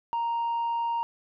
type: tone with tanh clipping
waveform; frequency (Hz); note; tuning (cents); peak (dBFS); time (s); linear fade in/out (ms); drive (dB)
sine; 932.3; A#5; 0; -26; 0.13-1.03; 0; 1
effects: none